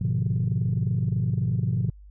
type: chord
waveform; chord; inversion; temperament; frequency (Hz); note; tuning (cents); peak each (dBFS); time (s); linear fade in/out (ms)
sine; G# diminished seventh; none; equal; 103.83 / 123.47 / 146.83 / 174.61; G#2 / B2 / D3 / F3; 0 / 0 / 0 / 0; -26 / -24 / -29 / -28; 0.01-1.9; 5
effects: tanh soft clip ceiling -16 dBFS + added 50 Hz sine -44 dBFS peak until 2.1 s